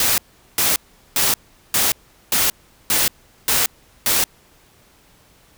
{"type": "noise bursts", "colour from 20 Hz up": "white", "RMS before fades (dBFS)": -17, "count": 8, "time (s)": [0, 4.24], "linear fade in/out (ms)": 2, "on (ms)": 180, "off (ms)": 400, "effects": ["pink hiss -53 dBFS RMS until 5.57 s"]}